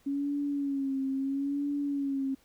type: tone with vibrato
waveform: sine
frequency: 277.2 Hz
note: C#4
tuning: in tune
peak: -28 dBFS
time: 0.06-2.35 s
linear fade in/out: 10 ms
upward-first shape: sine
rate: 0.75 Hz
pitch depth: 59 cents each way
effects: pink hiss -65 dBFS RMS until 2.44 s